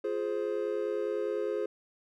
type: chord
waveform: triangle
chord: F minor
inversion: none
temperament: just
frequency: 349.2 / 419.1 / 523.8 Hz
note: F4 / Ab4 / C5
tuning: 0 / +16 / +2 cents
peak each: -34 / -30 / -33 dBFS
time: 0.04-1.66 s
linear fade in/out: 5 ms
effects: none